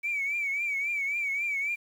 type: tone with vibrato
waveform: sine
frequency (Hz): 2287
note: D7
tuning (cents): -47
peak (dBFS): -26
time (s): 0.03-1.76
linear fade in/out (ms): 20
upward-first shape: triangle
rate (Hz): 3.7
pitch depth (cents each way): 95
effects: tanh soft clip ceiling -23 dBFS + 9-bit